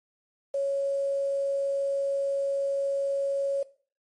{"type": "tone with quantisation", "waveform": "sine", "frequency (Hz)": 554.4, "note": "C#5", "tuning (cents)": 0, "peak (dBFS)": -24, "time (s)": [0.54, 3.63], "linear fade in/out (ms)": 5, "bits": 8, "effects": ["noise-tail reverb RT60 0.4 s tail -17 dB re dry", "MP3 48 kbps"]}